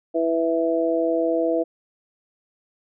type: harmonic tone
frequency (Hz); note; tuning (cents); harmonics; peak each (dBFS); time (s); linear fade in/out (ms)
164.81; E3; 0; 2 / 3 / 4; -23 / -23 / -23; 0.14-1.64; 20
effects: none